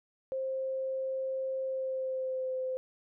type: tone with pitch glide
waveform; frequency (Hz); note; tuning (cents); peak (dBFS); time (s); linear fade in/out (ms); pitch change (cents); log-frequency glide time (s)
sine; 528 to 516.8; C5 to C5; +16 to -21; -31; 0.32-2.77; 0; -37; 1.63-2.54
effects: none